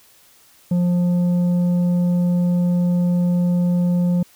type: tone with tanh clipping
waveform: sine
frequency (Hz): 176.5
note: F3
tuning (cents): +19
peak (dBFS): -16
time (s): 0.71-4.23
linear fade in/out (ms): 5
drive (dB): 6
effects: white hiss -52 dBFS RMS until 4.35 s